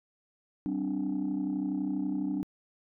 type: chord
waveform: sine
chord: G suspended fourth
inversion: none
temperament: equal with one note detuned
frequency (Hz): 192.63 / 261.6 / 293.7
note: G3 / C4 / D4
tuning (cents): -30 / 0 / 0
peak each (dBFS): -33 / -33 / -30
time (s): 0.66-2.43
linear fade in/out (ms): 0
effects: tanh soft clip ceiling -24 dBFS